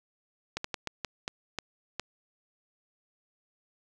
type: slowing click train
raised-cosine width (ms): 0.2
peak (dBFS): -15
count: 8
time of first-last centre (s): 0.57-1.996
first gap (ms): 74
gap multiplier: 1.33
effects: none